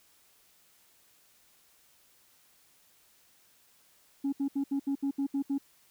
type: tone bursts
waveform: sine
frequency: 277.2 Hz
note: C#4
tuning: in tune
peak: -25 dBFS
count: 9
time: 4.24-5.582 s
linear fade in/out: 10 ms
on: 86 ms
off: 71 ms
effects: tanh soft clip ceiling -25 dBFS + white hiss -64 dBFS RMS until 5.9 s